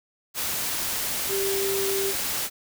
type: tone in noise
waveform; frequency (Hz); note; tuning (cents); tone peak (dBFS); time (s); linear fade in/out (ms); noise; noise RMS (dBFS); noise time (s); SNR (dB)
sine; 392; G4; 0; -25; 1.28-2.14; 50; white; -28; 0.34-2.5; 0
effects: none